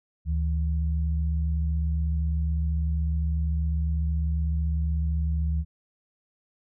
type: tone pair together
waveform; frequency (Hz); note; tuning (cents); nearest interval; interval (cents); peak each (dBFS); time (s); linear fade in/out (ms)
sine; 74.11 / 162; D2 / E3; +16 / -30; octave + major second; 1354; -23 / -32; 0.25-5.65; 50
effects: none